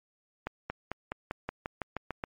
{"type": "accelerating click train", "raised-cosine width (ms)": 0.5, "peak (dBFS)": -18, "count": 11, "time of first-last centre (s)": [0.47, 2.239], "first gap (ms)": 230, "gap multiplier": 0.94, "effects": ["MP3 48 kbps"]}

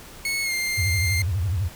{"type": "tone with pitch glide", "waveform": "sawtooth", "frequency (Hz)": [2197, 2105], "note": ["C#7", "C7"], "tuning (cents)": [-16, 10], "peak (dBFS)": -20, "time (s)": [0.25, 1.22], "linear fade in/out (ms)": 2, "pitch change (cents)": -74, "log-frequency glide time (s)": [0.43, 0.53]}
{"type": "tone with vibrato", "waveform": "sine", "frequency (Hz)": 92.5, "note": "F#2", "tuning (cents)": 0, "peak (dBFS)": -21, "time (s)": [0.77, 1.69], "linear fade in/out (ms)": 20, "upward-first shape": "sine", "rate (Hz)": 12, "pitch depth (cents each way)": 250}
{"effects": ["pink hiss -43 dBFS RMS until 1.75 s"]}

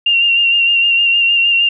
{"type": "tone with vibrato", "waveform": "sine", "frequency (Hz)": 2777, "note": "F7", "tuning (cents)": -10, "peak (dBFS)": -9, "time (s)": [0.06, 1.69], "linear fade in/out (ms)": 5, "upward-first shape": "sine", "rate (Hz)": 6.5, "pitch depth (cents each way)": 29, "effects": []}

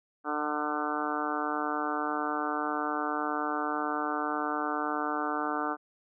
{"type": "harmonic tone", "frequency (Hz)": 149.7, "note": "D3", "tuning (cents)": 33, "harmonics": [2, 3, 4, 5, 6, 7, 8, 9, 10], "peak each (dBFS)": [-35, -39, -41, -36, -38, -40, -35, -37, -39], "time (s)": [0.24, 5.77], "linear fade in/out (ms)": 50, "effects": []}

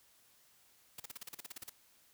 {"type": "noise bursts", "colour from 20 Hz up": "white", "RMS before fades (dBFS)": -45, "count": 13, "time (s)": [0.98, 1.696], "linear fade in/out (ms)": 5, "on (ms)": 20, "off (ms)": 38, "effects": ["white hiss -67 dBFS RMS until 2.13 s"]}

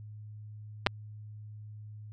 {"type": "clicks", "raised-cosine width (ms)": 0.3, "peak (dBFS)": -8, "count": 2, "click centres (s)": [0.864, 0.869], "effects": ["added 106 Hz sine -43 dBFS peak until 2.12 s"]}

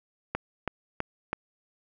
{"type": "click train", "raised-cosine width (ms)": 0.5, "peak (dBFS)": -13, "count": 4, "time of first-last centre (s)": [0.35, 1.33], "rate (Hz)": 3.06, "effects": []}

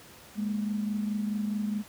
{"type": "tone pair together", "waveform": "sine", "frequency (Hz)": [207.7, 232.4], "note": ["G#3", "A#3"], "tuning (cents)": [0, -5], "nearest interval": "major second", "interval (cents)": 195, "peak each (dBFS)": [-28, -36], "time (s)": [0.35, 1.84], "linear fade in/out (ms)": 50, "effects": ["pink hiss -51 dBFS RMS until 1.88 s", "high-pass 80 Hz 12 dB/octave"]}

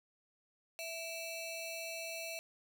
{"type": "ring-modulated tone", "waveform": "sawtooth", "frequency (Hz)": 1658, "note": "G#6", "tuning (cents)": -3, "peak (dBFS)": -34, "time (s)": [0.79, 2.39], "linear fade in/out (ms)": 0, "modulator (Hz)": 1000, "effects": []}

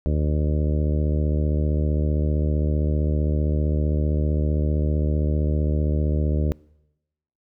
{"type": "harmonic tone", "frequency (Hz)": 75.4, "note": "D2", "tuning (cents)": 46, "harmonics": [1, 2, 3, 4, 5, 6, 7, 8], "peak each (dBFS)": [-20, -26, -30, -32, -34, -36, -37, -38], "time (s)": [0.06, 6.52], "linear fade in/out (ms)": 0, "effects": ["noise-tail reverb RT60 0.9 s tail -24 dB re dry"]}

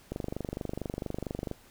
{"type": "click train", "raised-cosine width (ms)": 2, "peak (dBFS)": -20, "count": 35, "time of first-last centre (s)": [0.12, 1.513], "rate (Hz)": 24.4, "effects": ["pink hiss -58 dBFS RMS until 1.7 s"]}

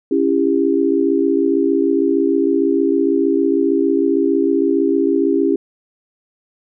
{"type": "chord", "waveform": "sine", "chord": "C# diminished", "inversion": "none", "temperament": "just", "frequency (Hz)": [277.2, 332.6, 399.1], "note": ["C#4", "E4", "G4"], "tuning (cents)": [0, 16, 31], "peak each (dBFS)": -17, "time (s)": [0.11, 5.56], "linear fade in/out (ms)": 5, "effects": []}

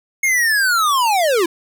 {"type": "linear sweep", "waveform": "square", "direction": "down", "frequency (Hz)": [2176, 320], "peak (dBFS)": -14, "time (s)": [0.23, 1.46], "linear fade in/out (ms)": 5, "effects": []}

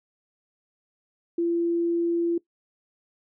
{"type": "tone", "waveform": "sine", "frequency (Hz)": 340.1, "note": "F4", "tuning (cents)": -46, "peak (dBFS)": -21, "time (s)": [1.38, 2.38], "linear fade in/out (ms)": 5, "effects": ["noise-tail reverb RT60 0.1 s tail -20 dB re dry"]}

